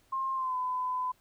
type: tone with pitch glide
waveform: sine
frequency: 1063 to 1008.6 Hz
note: C6 to B5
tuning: +27 to +36 cents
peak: -29 dBFS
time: 0.12-1.12 s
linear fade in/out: 10 ms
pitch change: -91 cents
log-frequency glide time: 0.34-0.56 s
effects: pink hiss -67 dBFS RMS until 1.2 s